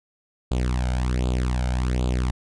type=tone with flanger; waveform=sawtooth; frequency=62.3 Hz; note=B1; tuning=16 cents sharp; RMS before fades=-23 dBFS; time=0.51-2.31 s; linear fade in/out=5 ms; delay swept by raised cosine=0.26 to 1.36 ms; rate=1.3 Hz; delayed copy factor=+0.8; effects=resampled to 22050 Hz